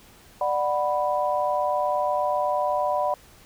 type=chord; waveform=sine; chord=B minor; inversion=first; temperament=just; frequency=592.7 / 740.8 / 987.8 Hz; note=D5 / F#5 / B5; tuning=+16 / +2 / 0 cents; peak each=-25 / -26 / -26 dBFS; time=0.41-3.14 s; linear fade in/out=2 ms; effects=pink hiss -52 dBFS RMS until 3.45 s